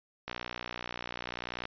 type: click train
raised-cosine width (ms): 0.3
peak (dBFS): -20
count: 84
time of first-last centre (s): 0.28-1.654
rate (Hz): 60.4
effects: resampled to 11025 Hz